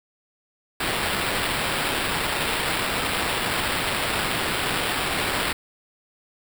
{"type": "noise with sample-and-hold", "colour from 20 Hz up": "white", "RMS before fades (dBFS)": -25, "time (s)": [0.8, 5.53], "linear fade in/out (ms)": 5, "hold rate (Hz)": 6300, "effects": []}